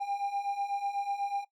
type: beating tone pair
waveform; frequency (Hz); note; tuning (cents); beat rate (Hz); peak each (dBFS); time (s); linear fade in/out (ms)
triangle; 796 / 804.1; G5 / G5; +26 / +44; 8.1; -34 / -30; 0-1.45; 20
effects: noise-tail reverb RT60 0.1 s tail -18 dB re dry